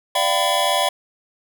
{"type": "tone cluster", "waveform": "square", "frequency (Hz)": [587, 684, 763, 1005, 3353], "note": ["D5", "F5", "G5", "B5", "G#7"], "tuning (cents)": [-1, -36, -47, 30, 16], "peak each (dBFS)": -24, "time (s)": [0.15, 0.89], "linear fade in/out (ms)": 5, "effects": []}